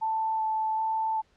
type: tone with vibrato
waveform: sine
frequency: 880 Hz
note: A5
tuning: in tune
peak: -25 dBFS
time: 0.01-1.22 s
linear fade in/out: 20 ms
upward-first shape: square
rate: 1.3 Hz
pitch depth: 8 cents each way
effects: pink hiss -66 dBFS RMS until 1.36 s + low-pass 5000 Hz 12 dB/octave